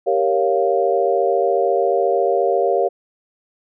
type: chord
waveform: sine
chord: G half-diminished seventh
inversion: none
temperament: equal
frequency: 392 / 466.2 / 554.4 / 698.5 Hz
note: G4 / Bb4 / Db5 / F5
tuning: 0 / 0 / 0 / 0 cents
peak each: -20 dBFS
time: 0.06-2.89 s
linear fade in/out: 20 ms
effects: none